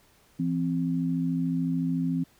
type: tone pair together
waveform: sine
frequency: 167.86 / 261.6 Hz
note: E3 / C4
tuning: +32 / 0 cents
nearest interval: minor sixth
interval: 768 cents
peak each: -27 dBFS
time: 0.39-2.24 s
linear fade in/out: 10 ms
effects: pink hiss -61 dBFS RMS until 2.39 s